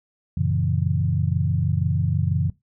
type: chord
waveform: sine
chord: F# dominant seventh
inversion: none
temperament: equal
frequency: 92.5 / 116.54 / 138.59 / 164.81 Hz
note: F#2 / A#2 / C#3 / E3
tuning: 0 / 0 / 0 / 0 cents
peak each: -23 / -27 / -23 / -26 dBFS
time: 0.37-2.5 s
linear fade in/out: 5 ms
effects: noise-tail reverb RT60 0.2 s tail -20 dB re dry